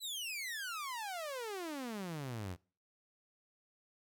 sawtooth exponential sweep, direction down, 4080 to 83.4 Hz, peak -36 dBFS, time 0-2.57 s, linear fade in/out 50 ms, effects noise-tail reverb RT60 0.4 s tail -24 dB re dry

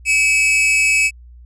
45% pulse tone pair together, 2289 / 2586 Hz, D7 / E7, -45 / -34 cents, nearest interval major second, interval 211 cents, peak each -19 / -13 dBFS, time 0.05-1.11 s, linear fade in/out 50 ms, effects added 60 Hz sine -38 dBFS peak until 1.45 s + resampled to 24000 Hz

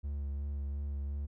triangle tone with vibrato, 70.9 Hz, C#2, 40 cents sharp, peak -32 dBFS, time 0.03-1.27 s, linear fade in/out 20 ms, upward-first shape sine, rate 2.8 Hz, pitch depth 22 cents each way, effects none

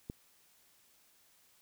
click, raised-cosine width 3 ms, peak -27 dBFS, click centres 0.099 s, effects white hiss -67 dBFS RMS until 1.61 s

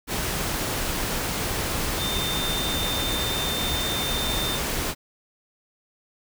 sine tone in noise, 3604 Hz, A7, 41 cents sharp, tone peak -28 dBFS, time 1.97-4.6 s, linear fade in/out 50 ms, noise pink, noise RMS -27 dBFS, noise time 0.07-4.95 s, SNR -4 dB, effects none

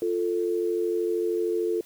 sine tone pair together, 349.2 / 442.4 Hz, F4 / A4, 0 / +9 cents, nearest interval major third, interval 409 cents, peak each -26 dBFS, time 0.02-1.81 s, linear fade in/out 2 ms, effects white hiss -54 dBFS RMS until 1.85 s

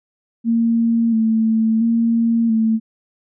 sine tone with vibrato, 226.4 Hz, A3, 50 cents sharp, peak -13 dBFS, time 0.44-2.8 s, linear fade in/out 50 ms, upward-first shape square, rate 0.73 Hz, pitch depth 30 cents each way, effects none

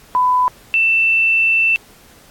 sine tone pair in turn, 1000 / 2670 Hz, B5 / E7, +21 / +22 cents, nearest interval octave + perfect fourth, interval 1701 cents, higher second, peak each -11 dBFS, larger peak neither, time 0.15-0.48 / 0.74-1.76 s, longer second, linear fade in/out 0 ms, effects pink hiss -46 dBFS RMS until 2.3 s + AAC 64 kbps

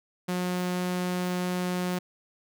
sawtooth tone, 180.3 Hz, F#3, 45 cents flat, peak -23 dBFS, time 0.28-1.99 s, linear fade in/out 10 ms, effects none

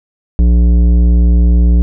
sine tone with tanh clipping, 59.1 Hz, A#1, 24 cents sharp, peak -7 dBFS, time 0.39-1.82 s, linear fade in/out 0 ms, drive 12 dB, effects none

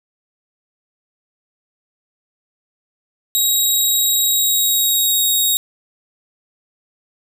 10% pulse tone with pitch glide, 3818 to 3770 Hz, A#7 to A#7, +41 to +19 cents, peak -7 dBFS, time 3.35-5.57 s, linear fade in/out 0 ms, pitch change -22 cents, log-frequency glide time 4.27-5.22 s, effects none

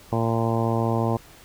harmonic tone, 114.5 Hz, A#2, 31 cents flat, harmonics 1 / 2 / 3 / 4 / 5 / 6 / 7 / 8 / 9, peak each -24 / -27 / -29 / -30 / -31 / -32 / -32 / -33 / -34 dBFS, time 0.12-1.17 s, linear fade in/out 5 ms, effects pink hiss -49 dBFS RMS until 1.44 s

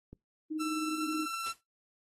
click, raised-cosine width 3 ms, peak -34 dBFS, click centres 0.13 s
sine tone with tremolo, 311.1 Hz, D#4, in tune, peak -30 dBFS, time 0.5-1.26 s, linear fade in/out 20 ms, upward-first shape triangle, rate 19 Hz, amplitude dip 50%
sawtooth tone with pitch glide, 1335 to 1345.1 Hz, E6 to E6, +22 to +35 cents, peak -32 dBFS, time 0.59-1.53 s, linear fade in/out 20 ms, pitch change +13 cents, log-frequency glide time 0.87-1.07 s
white noise with exponential decay, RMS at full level -38 dBFS, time 1.46-1.61 s, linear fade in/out 5 ms, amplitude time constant 32 ms
effects noise-tail reverb RT60 0.2 s tail -23 dB re dry + AAC 32 kbps

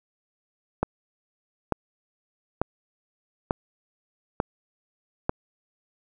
click train, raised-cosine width 1 ms, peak -8 dBFS, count 6, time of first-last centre 0.83-5.294 s, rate 1.12 Hz, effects none

